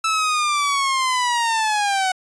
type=linear sweep; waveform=sawtooth; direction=down; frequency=1318.5 to 740 Hz; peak=-14 dBFS; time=0.04-2.12 s; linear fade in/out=5 ms; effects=resampled to 22050 Hz